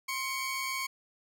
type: tone pair together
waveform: sawtooth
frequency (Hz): 1060.3 / 2248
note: C6 / C#7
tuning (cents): +23 / +24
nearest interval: octave + minor second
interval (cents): 1301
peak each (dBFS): -32 / -31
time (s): 0.08-0.87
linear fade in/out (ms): 10
effects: none